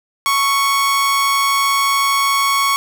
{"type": "tone with amplitude modulation", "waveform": "sawtooth", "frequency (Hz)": 1108.7, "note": "C#6", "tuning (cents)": 0, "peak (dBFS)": -8, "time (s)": [0.26, 2.76], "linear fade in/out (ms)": 0, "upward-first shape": "sine", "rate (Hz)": 223, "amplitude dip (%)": 35, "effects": []}